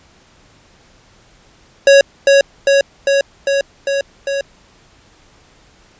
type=tone with echo; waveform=square; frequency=554.4 Hz; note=C#5; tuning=in tune; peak=-5 dBFS; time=1.87-2.01 s; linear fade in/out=2 ms; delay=400 ms; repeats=6; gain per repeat=-2 dB; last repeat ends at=4.41 s; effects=pink hiss -49 dBFS RMS until 5.99 s + resampled to 16000 Hz